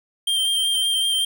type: tone with vibrato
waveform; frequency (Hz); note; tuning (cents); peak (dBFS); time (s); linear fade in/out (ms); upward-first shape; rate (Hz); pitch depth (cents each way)
square; 3167; G7; +17; -19; 0.27-1.25; 5; sine; 5.3; 18
effects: none